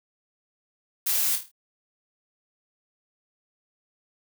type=noise with echo; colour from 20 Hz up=blue; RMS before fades=-25 dBFS; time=1.06-1.36 s; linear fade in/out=10 ms; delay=26 ms; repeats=6; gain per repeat=-6 dB; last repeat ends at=1.516 s; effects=none